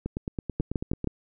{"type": "two click trains", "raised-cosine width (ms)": 3, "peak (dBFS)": [-17, -13], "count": [10, 4], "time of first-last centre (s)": [[0.06, 1.044], [0.6, 1.073]], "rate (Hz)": [9.15, 6.34], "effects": []}